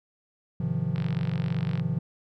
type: chord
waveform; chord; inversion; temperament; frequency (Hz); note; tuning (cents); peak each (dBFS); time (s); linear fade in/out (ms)
triangle; F minor seventh; first; just; 104.77 / 130.96 / 157.15 / 174.61; Ab2 / C3 / Eb3 / F3; +16 / +2 / +18 / 0; -34 / -28 / -28 / -28; 0.6-1.99; 5
type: click train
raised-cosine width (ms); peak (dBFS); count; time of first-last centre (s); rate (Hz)
0.3; -23; 41; 0.96-1.797; 47.8
effects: none